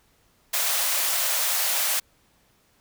white high-pass noise, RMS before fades -24 dBFS, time 0.53-2 s, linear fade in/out 10 ms, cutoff 520 Hz, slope 48 dB/octave, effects pink hiss -63 dBFS RMS until 2.8 s

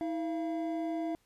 triangle tone pair together, 322.3 / 683 Hz, E4 / F5, -39 / -39 cents, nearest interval octave + minor second, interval 1300 cents, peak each -31 / -35 dBFS, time 0.01-1.15 s, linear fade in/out 0 ms, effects pink hiss -71 dBFS RMS until 1.25 s + resampled to 32000 Hz

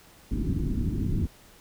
pink low-pass noise, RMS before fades -27 dBFS, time 0.31-1.27 s, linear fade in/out 5 ms, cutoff 340 Hz, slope 48 dB/octave, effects pink hiss -54 dBFS RMS until 1.6 s

